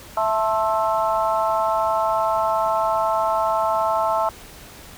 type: harmonic tone with a mistuned harmonic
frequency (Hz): 220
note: A3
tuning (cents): 0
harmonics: 3 / 4 / 5 / 6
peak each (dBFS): -22 / -22 / -25 / -26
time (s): 0.17-4.29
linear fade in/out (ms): 2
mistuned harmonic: 5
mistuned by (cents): -52
effects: pink hiss -42 dBFS RMS until 4.97 s